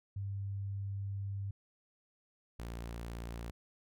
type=tone pair in turn; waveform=sine / sawtooth; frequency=99 / 57.87 Hz; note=G2 / A#1; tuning=+18 / -12 cents; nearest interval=major sixth; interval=930 cents; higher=first; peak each=-36 / -37 dBFS; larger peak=first; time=0.16-1.51 / 2.59-3.51 s; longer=first; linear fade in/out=5 ms; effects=none